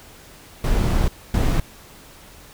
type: noise bursts at uneven times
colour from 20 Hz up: brown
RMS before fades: -18 dBFS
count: 2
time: 0.64-1.08 / 1.34-1.6 s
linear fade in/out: 2 ms
effects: pink hiss -45 dBFS RMS until 2.53 s